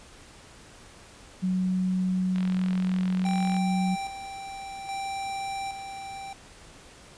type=tone; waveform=sine; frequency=185 Hz; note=F#3; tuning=in tune; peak=-23 dBFS; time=1.42-3.96 s; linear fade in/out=20 ms
type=click train; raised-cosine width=0.3 ms; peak=-23 dBFS; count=53; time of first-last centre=2.36-3.566 s; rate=43.1 Hz
type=tone with tremolo; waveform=square; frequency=784 Hz; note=G5; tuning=in tune; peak=-31 dBFS; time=3.25-6.33 s; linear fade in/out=2 ms; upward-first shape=square; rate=0.61 Hz; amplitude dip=50%
effects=pink hiss -50 dBFS RMS until 7.17 s + resampled to 22050 Hz